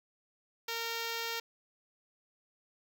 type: tone with notch filter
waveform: 5% pulse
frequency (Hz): 460.7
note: A#4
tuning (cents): -20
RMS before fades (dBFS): -37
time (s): 0.68-1.4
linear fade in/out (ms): 5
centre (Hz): 9900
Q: 1.7
effects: none